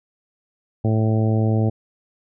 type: harmonic tone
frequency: 110 Hz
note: A2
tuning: in tune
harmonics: 1 / 2 / 3 / 4 / 5 / 6 / 7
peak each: -17 / -23 / -27 / -29 / -31 / -33 / -34 dBFS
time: 0.84-1.7 s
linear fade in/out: 10 ms
effects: none